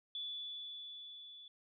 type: tone with level ramp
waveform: sine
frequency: 3453 Hz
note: A7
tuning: 33 cents flat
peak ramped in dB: -39 to -52 dBFS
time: 0.15-1.48 s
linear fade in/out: 2 ms
effects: none